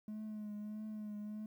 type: tone with vibrato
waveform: triangle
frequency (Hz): 212.1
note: G#3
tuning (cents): +37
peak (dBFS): -39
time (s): 0.08-1.46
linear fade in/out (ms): 2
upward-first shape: triangle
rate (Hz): 1.6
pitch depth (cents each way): 37
effects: tanh soft clip ceiling -35 dBFS + 12-bit